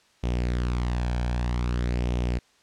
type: tone with flanger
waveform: sawtooth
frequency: 60.5 Hz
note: B1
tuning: 35 cents flat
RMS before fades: -26 dBFS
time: 0.23-2.39 s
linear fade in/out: 10 ms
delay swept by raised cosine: 0.33 to 1.26 ms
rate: 0.52 Hz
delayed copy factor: +0.5
effects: white hiss -61 dBFS RMS until 2.62 s + low-pass 6000 Hz 12 dB/octave